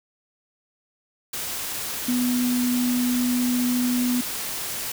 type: tone in noise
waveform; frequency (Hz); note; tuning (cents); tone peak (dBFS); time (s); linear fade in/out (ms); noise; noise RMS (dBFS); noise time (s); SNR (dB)
sine; 246.9; B3; 0; -20; 2.08-4.21; 5; white; -30; 1.33-4.92; +7
effects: none